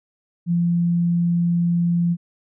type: tone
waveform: sine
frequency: 172 Hz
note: F3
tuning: 26 cents flat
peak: -16 dBFS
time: 0.46-2.17 s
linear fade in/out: 50 ms
effects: none